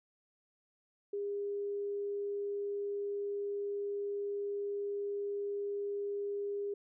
sine tone, 405.1 Hz, G#4, 43 cents flat, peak -34 dBFS, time 1.13-6.74 s, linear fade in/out 5 ms, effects none

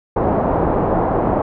white low-pass noise, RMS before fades -17 dBFS, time 0.16-1.42 s, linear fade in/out 5 ms, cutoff 860 Hz, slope 24 dB/octave, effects none

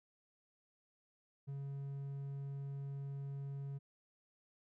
triangle tone, 139 Hz, C#3, 5 cents sharp, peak -39 dBFS, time 1.47-3.79 s, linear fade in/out 20 ms, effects none

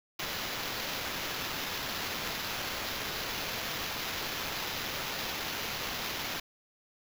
violet noise with sample-and-hold, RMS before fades -36 dBFS, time 0.19-6.4 s, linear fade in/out 5 ms, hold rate 8820 Hz, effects none

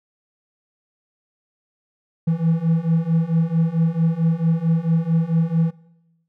triangle beating tone pair, 161.8 / 166.3 Hz, E3 / E3, -32 / +16 cents, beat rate 4.5 Hz, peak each -19 / -17 dBFS, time 2.27-5.71 s, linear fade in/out 10 ms, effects noise-tail reverb RT60 0.9 s tail -19 dB re dry

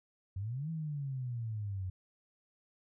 sine exponential two-way sweep, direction up then down, 91 to 164.81 to 91 Hz, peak -35 dBFS, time 0.36-1.9 s, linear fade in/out 5 ms, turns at 0.7 s, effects none

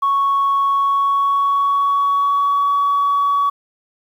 sine tone with pitch glide, 1108.7 to 1131.3 Hz, C#6 to C#6, 0 to +35 cents, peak -12 dBFS, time 0.02-3.5 s, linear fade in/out 10 ms, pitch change +35 cents, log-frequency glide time 0.67-2.7 s, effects tanh soft clip ceiling -10 dBFS + 8-bit

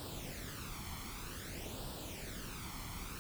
pink noise with flanger, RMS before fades -45 dBFS, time 0-3.19 s, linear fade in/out 0 ms, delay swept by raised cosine 0.23 to 0.94 ms, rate 0.53 Hz, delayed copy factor +0.65, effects none

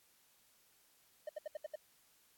triangle tone bursts, 610 Hz, D#5, 34 cents flat, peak -37 dBFS, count 6, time 1.27-1.757 s, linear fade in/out 5 ms, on 22 ms, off 71 ms, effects white hiss -70 dBFS RMS until 2.37 s + AAC 64 kbps

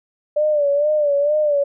sine tone with vibrato, 587.3 Hz, D5, in tune, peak -14 dBFS, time 0.36-1.64 s, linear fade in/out 10 ms, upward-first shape sine, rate 2.2 Hz, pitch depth 70 cents each way, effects none

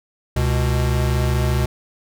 square tone pair together, 69.23 / 123.7 Hz, C#2 / B2, -2 / +3 cents, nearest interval minor seventh, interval 1005 cents, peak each -20 dBFS, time 0.36-1.66 s, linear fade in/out 5 ms, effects none

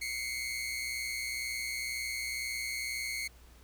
sawtooth tone pair together, 2093 / 2215 Hz, C7 / C#7, 0 / -2 cents, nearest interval minor second, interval 98 cents, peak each -35 / -33 dBFS, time 0.01-3.28 s, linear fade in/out 10 ms, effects added 60 Hz sine -54 dBFS peak until 3.63 s + pink hiss -61 dBFS RMS until 3.63 s

